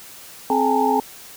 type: tone cluster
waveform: sine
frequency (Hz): 262.9 / 427.5 / 805 / 846 / 907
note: C4 / A4 / G5 / G#5 / A#5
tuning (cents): +8 / -50 / +46 / +32 / -48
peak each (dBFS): -22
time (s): 0.5-1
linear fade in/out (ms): 2
effects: white hiss -41 dBFS RMS until 1.36 s